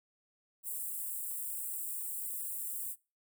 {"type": "high-pass noise", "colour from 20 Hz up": "white", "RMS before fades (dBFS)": -39, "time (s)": [0.63, 2.96], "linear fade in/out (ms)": 50, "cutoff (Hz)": 7700, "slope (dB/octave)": 96, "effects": ["noise-tail reverb RT60 0.3 s tail -23 dB re dry"]}